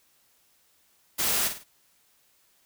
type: noise with echo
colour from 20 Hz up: white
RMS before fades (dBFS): -26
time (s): 1.18-1.49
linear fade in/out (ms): 20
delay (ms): 51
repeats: 3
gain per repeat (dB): -8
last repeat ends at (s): 1.643
effects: white hiss -65 dBFS RMS until 2.65 s